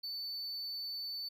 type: tone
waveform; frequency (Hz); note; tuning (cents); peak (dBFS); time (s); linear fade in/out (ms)
triangle; 4510; C#8; +29; -37; 0.03-1.29; 10
effects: none